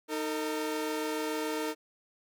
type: tone pair together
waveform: sawtooth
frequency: 311.1 / 453.1 Hz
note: D#4 / A#4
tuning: 0 / -49 cents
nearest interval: perfect fifth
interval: 651 cents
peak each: -30 / -30 dBFS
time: 0.08-1.75 s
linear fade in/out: 50 ms
effects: none